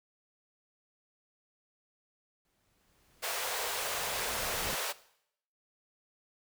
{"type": "noise with exponential growth", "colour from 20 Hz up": "pink", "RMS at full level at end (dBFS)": -38, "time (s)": [2.45, 4.75], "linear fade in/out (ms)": 1, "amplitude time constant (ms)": 500}
{"type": "high-pass noise", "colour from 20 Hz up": "pink", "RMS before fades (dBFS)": -35, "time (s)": [3.22, 4.93], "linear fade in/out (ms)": 20, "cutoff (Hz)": 440, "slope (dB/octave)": 48}
{"effects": ["noise-tail reverb RT60 0.7 s tail -18 dB re dry"]}